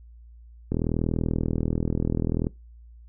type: click train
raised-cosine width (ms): 3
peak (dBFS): -12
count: 72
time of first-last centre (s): 0.72-2.469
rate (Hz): 40.6
effects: noise-tail reverb RT60 0.2 s tail -20 dB re dry + added 58 Hz sine -45 dBFS peak until 3.08 s